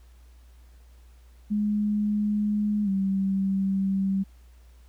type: tone with pitch glide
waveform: sine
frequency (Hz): 208.9 to 193.79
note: G#3 to G3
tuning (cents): +10 to -20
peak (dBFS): -22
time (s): 1.5-4.24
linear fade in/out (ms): 20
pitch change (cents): -130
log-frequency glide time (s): 2.84-2.89
effects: added 60 Hz sine -49 dBFS peak until 4.88 s + pink hiss -64 dBFS RMS until 4.88 s